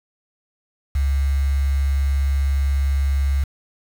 sine tone with quantisation, 69.1 Hz, C#2, 5 cents flat, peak -16 dBFS, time 0.95-3.44 s, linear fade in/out 5 ms, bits 6, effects none

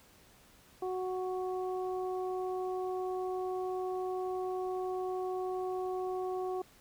harmonic tone, 370 Hz, F#4, in tune, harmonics 1 / 2 / 3, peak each -34 / -39 / -46 dBFS, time 0.82-6.62 s, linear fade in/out 5 ms, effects pink hiss -61 dBFS RMS until 6.8 s

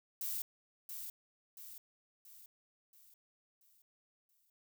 violet noise with echo, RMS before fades -39 dBFS, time 0.21-0.42 s, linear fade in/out 2 ms, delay 680 ms, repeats 6, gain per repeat -6 dB, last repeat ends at 4.5 s, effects none

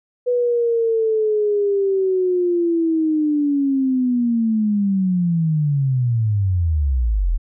sine linear sweep, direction down, 494.6 to 37.3 Hz, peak -15 dBFS, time 0.26-7.38 s, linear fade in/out 20 ms, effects none

